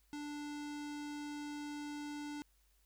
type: tone with low-pass filter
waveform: square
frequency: 293.7 Hz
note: D4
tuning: in tune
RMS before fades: -44 dBFS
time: 0.13-2.42 s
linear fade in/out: 0 ms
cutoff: 7300 Hz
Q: 1.2
effects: added 50 Hz sine -70 dBFS peak until 2.85 s + white hiss -75 dBFS RMS until 2.85 s